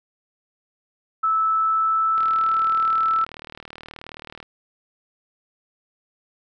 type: tone with pitch glide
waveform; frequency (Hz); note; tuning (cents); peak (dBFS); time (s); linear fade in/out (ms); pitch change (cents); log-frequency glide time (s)
sine; 1309 to 1320.4; E6 to E6; -13 to +2; -17; 1.23-3.25; 10; +15; 1.39-2.54
type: click train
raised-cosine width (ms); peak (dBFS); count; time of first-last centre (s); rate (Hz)
0.3; -21; 88; 2.18-4.428; 38.7
effects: none